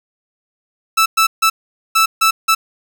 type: tone bursts at uneven times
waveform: sawtooth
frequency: 1317 Hz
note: E6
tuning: 2 cents flat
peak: -6 dBFS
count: 6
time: 0.97-1.06 / 1.17-1.27 / 1.42-1.5 / 1.95-2.06 / 2.21-2.31 / 2.48-2.55 s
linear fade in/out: 10 ms
effects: none